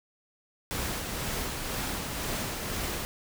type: noise with tremolo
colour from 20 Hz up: pink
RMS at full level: -32 dBFS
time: 0.71-3.05 s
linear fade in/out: 0 ms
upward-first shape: sine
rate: 2 Hz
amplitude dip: 30%
effects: none